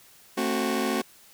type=chord; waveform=sawtooth; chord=F# diminished; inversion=first; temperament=just; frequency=222 / 266.4 / 370 Hz; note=A3 / C4 / F#4; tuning=+16 / +31 / 0 cents; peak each=-25 dBFS; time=0.37-1.02 s; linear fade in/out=10 ms; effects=white hiss -54 dBFS RMS until 1.33 s